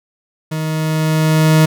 40% pulse tone with level ramp, 157 Hz, D#3, 16 cents sharp, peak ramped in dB -18 to -6 dBFS, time 0.51-1.66 s, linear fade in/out 10 ms, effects none

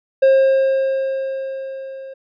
triangle tone with level ramp, 535 Hz, C5, 38 cents sharp, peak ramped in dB -6 to -29 dBFS, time 0.22-2.14 s, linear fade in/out 10 ms, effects resampled to 11025 Hz

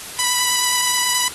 5% pulse tone with vibrato, 987.8 Hz, B5, in tune, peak -6 dBFS, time 0.19-1.28 s, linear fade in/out 0 ms, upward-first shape square, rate 9.5 Hz, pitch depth 9 cents each way, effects white hiss -33 dBFS RMS until 1.34 s + AAC 32 kbps

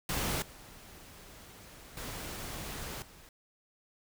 pink noise with level steps, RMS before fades -33 / -52 / -41 / -55 dBFS, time 0.09-3.29 s, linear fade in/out 2 ms, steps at 0.42 / 1.97 / 3.02 s, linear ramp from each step 2 ms, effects none

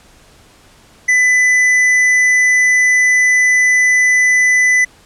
sine tone with tanh clipping, 2000 Hz, B6, 21 cents sharp, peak -10 dBFS, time 1.08-4.85 s, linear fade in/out 10 ms, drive 10 dB, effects pink hiss -46 dBFS RMS until 5.05 s + low-pass 10000 Hz 12 dB/octave

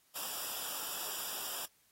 white noise with comb filter, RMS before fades -40 dBFS, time 0.15-1.66 s, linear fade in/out 10 ms, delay 0.47 ms, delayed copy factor -0.8, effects white hiss -70 dBFS RMS until 1.91 s + AAC 48 kbps

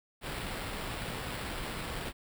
pink noise with sample-and-hold, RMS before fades -38 dBFS, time 0.21-2.13 s, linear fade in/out 50 ms, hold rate 6300 Hz, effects none

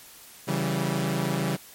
sawtooth chord, C# diminished, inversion none, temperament equal with one note detuned, 138.59 / 164.81 / 193.52 Hz, C#3 / E3 / G3, 0 / 0 / -22 cents, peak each -25 dBFS, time 0.47-1.57 s, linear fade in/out 20 ms, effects white hiss -48 dBFS RMS until 1.74 s + MP3 64 kbps

